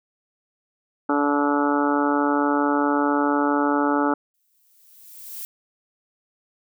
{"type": "harmonic tone", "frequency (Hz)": 144.5, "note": "D3", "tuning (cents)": -28, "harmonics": [2, 3, 4, 5, 6, 7, 8, 9, 10], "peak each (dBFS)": [-21, -28, -28, -34, -25, -36, -31, -27, -31], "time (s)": [1.09, 4.14], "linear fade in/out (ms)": 5}
{"type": "noise with exponential growth", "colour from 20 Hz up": "violet", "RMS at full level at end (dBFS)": -32, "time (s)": [4.34, 5.45], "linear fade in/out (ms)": 0, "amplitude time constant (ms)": 240}
{"effects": []}